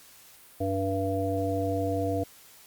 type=harmonic tone; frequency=96.9 Hz; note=G2; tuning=20 cents flat; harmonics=1 / 3 / 5 / 7; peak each=-31 / -31 / -31 / -31 dBFS; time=0.6-2.24 s; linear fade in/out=10 ms; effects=white hiss -53 dBFS RMS until 2.66 s + Opus 48 kbps